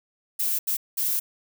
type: noise bursts at uneven times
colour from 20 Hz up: violet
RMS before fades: -25 dBFS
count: 3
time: 0.39-0.59 / 0.67-0.77 / 0.97-1.2 s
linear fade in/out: 10 ms
effects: none